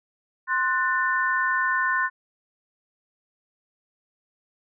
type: chord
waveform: sine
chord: F# diminished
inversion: second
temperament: equal with one note detuned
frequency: 1046.5 / 1480 / 1785.6 Hz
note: C6 / F#6 / A6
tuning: 0 / 0 / +25 cents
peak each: -25 dBFS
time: 0.47-2.1 s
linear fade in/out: 50 ms
effects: none